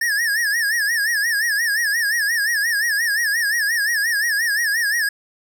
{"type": "tone with vibrato", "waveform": "square", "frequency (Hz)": 1760, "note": "A6", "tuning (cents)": 0, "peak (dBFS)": -18, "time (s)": [0.01, 5.09], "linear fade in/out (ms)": 5, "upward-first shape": "sine", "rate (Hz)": 5.7, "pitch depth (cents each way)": 140, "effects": []}